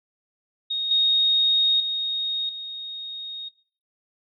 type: tone with level steps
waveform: sine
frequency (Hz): 3729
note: A#7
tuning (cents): 0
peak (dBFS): -23 / -16 / -23 / -31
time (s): 0.7-3.49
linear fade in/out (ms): 10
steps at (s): 0.91 / 1.8 / 2.49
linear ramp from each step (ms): 2
effects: noise-tail reverb RT60 0.5 s tail -21 dB re dry